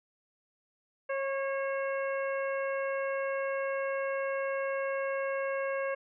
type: harmonic tone with a mistuned harmonic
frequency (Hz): 544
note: C#5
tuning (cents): -33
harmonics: 1 / 2 / 3 / 4 / 5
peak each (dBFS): -31 / -39 / -39 / -43 / -47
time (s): 1.09-5.95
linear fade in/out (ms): 10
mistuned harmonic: 2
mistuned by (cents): +19
effects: none